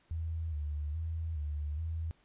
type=tone with vibrato; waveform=sine; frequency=77.78 Hz; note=D#2; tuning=in tune; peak=-33 dBFS; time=0.11-2.11 s; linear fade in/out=0 ms; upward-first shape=square; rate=1.2 Hz; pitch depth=79 cents each way; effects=pink hiss -69 dBFS RMS until 2.24 s + resampled to 8000 Hz